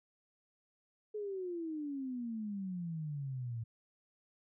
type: exponential sweep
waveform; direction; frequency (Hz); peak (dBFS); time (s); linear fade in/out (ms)
sine; down; 430 to 111.5; -37; 1.14-3.64; 10
effects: none